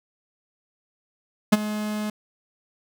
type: tone with ADSR envelope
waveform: 45% pulse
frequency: 211.8 Hz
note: G#3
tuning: 34 cents sharp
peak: -10 dBFS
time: 1.52-2.1 s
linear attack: 11 ms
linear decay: 28 ms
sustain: -16 dB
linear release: 4 ms
effects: none